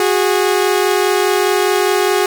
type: tone pair together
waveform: sawtooth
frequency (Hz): 366.3 / 411.2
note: F#4 / G#4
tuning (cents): -17 / -17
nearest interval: major second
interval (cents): 200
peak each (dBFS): -11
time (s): 0-2.26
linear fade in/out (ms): 2
effects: none